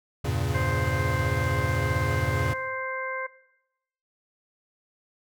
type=chord; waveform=square; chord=E diminished seventh; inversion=none; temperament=equal; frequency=82.41 / 98 / 116.54 / 138.59 Hz; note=E2 / G2 / Bb2 / Db3; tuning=0 / 0 / 0 / 0 cents; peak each=-31 dBFS; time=0.24-2.54 s; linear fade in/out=10 ms
type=harmonic tone; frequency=523.3 Hz; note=C5; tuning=in tune; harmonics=1 / 2 / 3 / 4; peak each=-34 / -34 / -34 / -34 dBFS; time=0.54-3.27 s; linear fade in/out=10 ms
effects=noise-tail reverb RT60 0.9 s tail -20 dB re dry